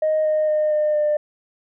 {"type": "tone with pitch steps", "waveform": "sine", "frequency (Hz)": [622.3, 616.6, 610.9, 605.3, 599.7], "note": ["D#5", "D#5", "D#5", "D#5", "D5"], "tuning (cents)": [0, -16, -32, -48, 36], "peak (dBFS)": -15, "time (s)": [0.02, 1.17], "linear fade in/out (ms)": 5, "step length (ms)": 230, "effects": ["tanh soft clip ceiling -13 dBFS"]}